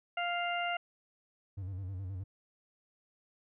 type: harmonic tone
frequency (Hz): 698.5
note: F5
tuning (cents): 0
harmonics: 1 / 2 / 3 / 4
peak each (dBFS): -34 / -38 / -39 / -39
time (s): 0.17-0.77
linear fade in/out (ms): 5
type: tone with vibrato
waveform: triangle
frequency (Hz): 94.6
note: F#2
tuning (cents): +39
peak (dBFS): -35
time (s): 1.57-2.24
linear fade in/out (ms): 10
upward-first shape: square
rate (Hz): 9.5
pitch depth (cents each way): 72
effects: none